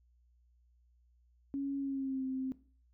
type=tone with pitch glide; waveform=sine; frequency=277.2 to 262.2 Hz; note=C#4 to C4; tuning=0 to +4 cents; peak=-33 dBFS; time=1.54-2.52 s; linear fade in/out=0 ms; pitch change=-96 cents; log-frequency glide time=1.78-2.25 s; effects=noise-tail reverb RT60 0.4 s tail -17 dB re dry + added 60 Hz sine -65 dBFS peak until 2.93 s